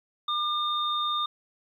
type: tone pair together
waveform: sine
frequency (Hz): 1203 / 3646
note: D6 / A#7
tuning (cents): +41 / -39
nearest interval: octave + perfect fifth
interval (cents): 1920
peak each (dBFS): -27 / -29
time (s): 0.28-1.26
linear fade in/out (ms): 5
effects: 10-bit